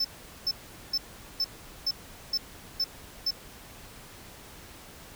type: tone bursts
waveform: triangle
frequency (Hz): 5280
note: E8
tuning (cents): +2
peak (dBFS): -23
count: 8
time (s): 0-3.308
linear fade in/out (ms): 5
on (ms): 46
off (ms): 420
effects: pink hiss -48 dBFS RMS until 5.15 s